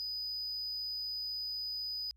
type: tone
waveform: triangle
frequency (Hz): 4978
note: D#8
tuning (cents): 0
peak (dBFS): -34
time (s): 0-2.11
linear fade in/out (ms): 0
effects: tanh soft clip ceiling -30 dBFS + added 60 Hz sine -61 dBFS peak until 2.16 s